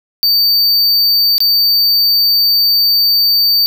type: tone with dropouts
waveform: square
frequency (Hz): 4600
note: D8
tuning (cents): -37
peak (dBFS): -9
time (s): 0.23-3.66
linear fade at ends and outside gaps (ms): 0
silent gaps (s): 1.381-1.404
effects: none